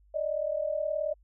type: tone pair together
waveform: sine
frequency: 583.5 / 622.3 Hz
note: D5 / D#5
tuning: -11 / 0 cents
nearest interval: minor second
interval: 111 cents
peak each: -31 / -30 dBFS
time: 0.14-1.14 s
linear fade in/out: 10 ms
effects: added 50 Hz sine -58 dBFS peak until 1.23 s